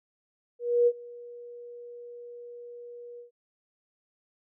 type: tone with ADSR envelope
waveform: sine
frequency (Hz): 480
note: B4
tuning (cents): -49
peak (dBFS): -17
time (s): 0.59-3.31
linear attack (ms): 280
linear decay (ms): 52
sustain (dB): -24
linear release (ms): 120
effects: none